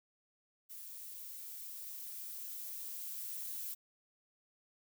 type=noise with level ramp; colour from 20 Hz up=violet; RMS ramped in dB=-49 to -42 dBFS; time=0.69-3.75 s; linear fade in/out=20 ms; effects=none